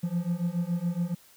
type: beating tone pair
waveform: triangle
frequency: 169.6 / 176.7 Hz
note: E3 / F3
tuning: +50 / +21 cents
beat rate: 7.1 Hz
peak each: -28 / -27 dBFS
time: 0.03-1.15 s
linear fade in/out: 10 ms
effects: white hiss -57 dBFS RMS until 1.36 s